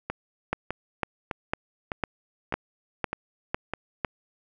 two click trains, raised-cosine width 0.5 ms, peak -14 / -10 dBFS, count 7 / 8, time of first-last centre 0.1-3.736 / 0.53-4.048 s, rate 1.65 / 1.99 Hz, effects none

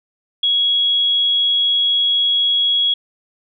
sine tone, 3328 Hz, G#7, 3 cents sharp, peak -13 dBFS, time 0.43-2.94 s, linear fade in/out 5 ms, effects none

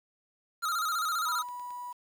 square tone with vibrato, 1318.5 Hz, E6, in tune, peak -29 dBFS, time 0.62-1.43 s, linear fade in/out 20 ms, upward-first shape square, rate 15 Hz, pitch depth 79 cents each way
click train, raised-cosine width 0.2 ms, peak -37 dBFS, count 8, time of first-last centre 0.94-1.706 s, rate 9.14 Hz
sine tone, 981 Hz, B5, 12 cents flat, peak -37 dBFS, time 1.26-1.93 s, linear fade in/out 10 ms
effects 9-bit

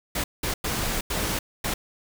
pink noise bursts at uneven times, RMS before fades -27 dBFS, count 5, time 0.15-0.24 / 0.43-0.54 / 0.64-1.01 / 1.1-1.39 / 1.64-1.74 s, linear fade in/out 5 ms, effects none

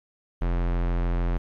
square tone, 43.4 Hz, F1, 10 cents flat, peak -23 dBFS, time 0.41-1.38 s, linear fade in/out 10 ms, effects low-pass 2000 Hz 12 dB/octave + 10-bit

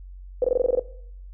sine tone bursts, 501 Hz, B4, 25 cents sharp, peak -16 dBFS, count 9, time 0.42-0.795 s, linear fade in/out 2 ms, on 23 ms, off 21 ms, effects noise-tail reverb RT60 0.7 s tail -19 dB re dry + added 46 Hz sine -38 dBFS peak until 1.33 s

